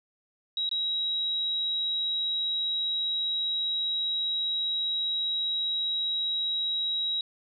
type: tone with dropouts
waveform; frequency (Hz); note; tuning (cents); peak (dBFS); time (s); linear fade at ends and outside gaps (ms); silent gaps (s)
sine; 3845; B7; -47; -26; 0.57-7.21; 2; 0.692-0.713
effects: none